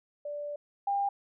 sine tone pair in turn, 585 / 800.2 Hz, D5 / G5, -7 / +35 cents, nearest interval perfect fourth, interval 542 cents, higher second, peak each -34 / -26 dBFS, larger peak second, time 0.25-0.56 / 0.87-1.09 s, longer first, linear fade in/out 5 ms, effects none

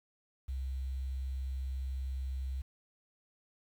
sine tone, 65.8 Hz, C2, 10 cents sharp, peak -34 dBFS, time 0.48-2.62 s, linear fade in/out 10 ms, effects 10-bit

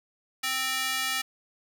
square tone with high-pass filter, 261.6 Hz, C4, in tune, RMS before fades -29 dBFS, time 0.43-1.22 s, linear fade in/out 10 ms, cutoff 1900 Hz, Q 1, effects none

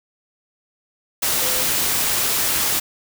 sine tone in noise, 510 Hz, C5, 44 cents flat, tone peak -30 dBFS, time 1.41-1.64 s, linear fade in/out 10 ms, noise white, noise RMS -20 dBFS, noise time 1.22-2.8 s, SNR -13 dB, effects none

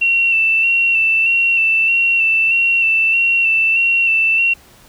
sine tone with vibrato, 2700 Hz, E7, 41 cents sharp, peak -11 dBFS, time 0.01-4.54 s, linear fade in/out 10 ms, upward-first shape square, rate 1.6 Hz, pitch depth 23 cents each way, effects pink hiss -46 dBFS RMS until 4.88 s

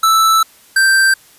square tone pair in turn, 1318.5 / 1568 Hz, E6 / G6, 0 / 0 cents, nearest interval minor third, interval 300 cents, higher second, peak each -9 dBFS, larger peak neither, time 0.03-0.43 / 0.76-1.14 s, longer first, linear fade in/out 5 ms, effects white hiss -46 dBFS RMS until 1.38 s + resampled to 32000 Hz

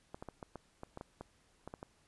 clicks, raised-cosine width 1 ms, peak -30 dBFS, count 12, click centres 0.145 / 0.225 / 0.287 / 0.428 / 0.557 / 0.834 / 0.974 / 1.011 / 1.21 / 1.676 / 1.739 / 1.829 s, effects pink hiss -70 dBFS RMS until 2.07 s + resampled to 24000 Hz

